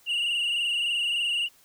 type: tone with frequency modulation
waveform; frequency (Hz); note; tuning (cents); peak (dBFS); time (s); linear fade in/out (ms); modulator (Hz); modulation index
sine; 2840; F7; +28; -21; 0.06-1.49; 50; 23.4; 4
effects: tanh soft clip ceiling -23 dBFS + white hiss -59 dBFS RMS until 1.64 s